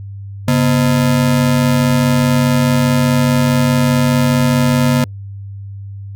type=ring-modulated tone; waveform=square; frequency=190.2 Hz; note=F#3; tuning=48 cents sharp; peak=-8 dBFS; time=0.48-5.04 s; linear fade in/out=0 ms; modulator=52.4 Hz; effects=added 99 Hz sine -26 dBFS peak until 6.15 s + Opus 48 kbps